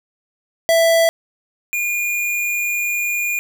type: tone pair in turn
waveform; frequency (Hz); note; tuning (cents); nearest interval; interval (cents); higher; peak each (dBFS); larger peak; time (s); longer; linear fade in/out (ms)
square; 662 / 2425; E5 / D#7; +7 / -45; octave + minor seventh; 2248; second; -12 / -19; first; 0.69-1.09 / 1.73-3.39; second; 0
effects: none